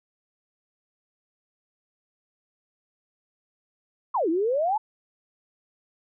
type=exponential two-way sweep; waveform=sine; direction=down then up; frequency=1158 to 311.1 to 894 Hz; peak=-21 dBFS; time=4.14-4.78 s; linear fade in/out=10 ms; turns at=4.29 s; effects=none